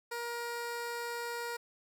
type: tone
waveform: 15% pulse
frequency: 473 Hz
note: A#4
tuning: 25 cents sharp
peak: -30 dBFS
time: 0.11-1.57 s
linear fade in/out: 10 ms
effects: none